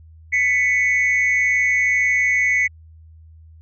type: tone pair together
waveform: sine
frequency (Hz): 1995.2 / 2217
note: B6 / C#7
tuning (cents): +17 / 0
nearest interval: major second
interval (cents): 183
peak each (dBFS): -16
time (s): 0.32-2.68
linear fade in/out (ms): 20
effects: tanh soft clip ceiling -11 dBFS + added 80 Hz sine -42 dBFS peak until 3.61 s